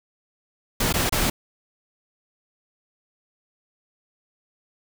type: noise with dropouts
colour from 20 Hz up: pink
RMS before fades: -22 dBFS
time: 0.8-1.3 s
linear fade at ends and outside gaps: 5 ms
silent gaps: 0.927-0.939 / 1.095-1.123 s
effects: none